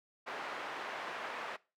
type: band-pass noise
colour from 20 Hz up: pink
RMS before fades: -42 dBFS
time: 0.26-1.57 s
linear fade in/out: 20 ms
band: 670 to 2000 Hz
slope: 12 dB/octave
effects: noise-tail reverb RT60 0.3 s tail -21 dB re dry